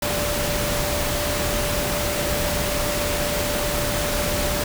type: tone in noise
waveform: sine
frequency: 587.3 Hz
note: D5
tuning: in tune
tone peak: -27 dBFS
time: 0.02-4.64 s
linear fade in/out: 5 ms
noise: pink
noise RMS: -24 dBFS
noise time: 0.02-4.64 s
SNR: -6 dB
effects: none